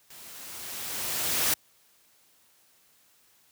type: noise with level ramp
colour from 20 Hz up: white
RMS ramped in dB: -48 to -24 dBFS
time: 0.1-1.54 s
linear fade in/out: 5 ms
effects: white hiss -63 dBFS RMS until 3.51 s + high-pass 60 Hz 12 dB/octave